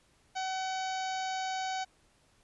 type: harmonic tone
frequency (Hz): 756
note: F#5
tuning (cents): +37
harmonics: 1 / 2 / 3 / 4 / 5 / 6 / 7 / 8 / 9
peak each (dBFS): -33 / -42 / -45 / -47 / -47 / -47 / -52 / -51 / -49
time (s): 0.35-1.85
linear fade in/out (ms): 20
effects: pink hiss -67 dBFS RMS until 2.43 s + resampled to 24000 Hz